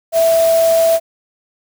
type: tone in noise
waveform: sine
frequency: 659.3 Hz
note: E5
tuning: in tune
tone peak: -9 dBFS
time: 0.12-1 s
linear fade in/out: 50 ms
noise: white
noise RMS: -25 dBFS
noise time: 0.12-1 s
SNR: +13 dB
effects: none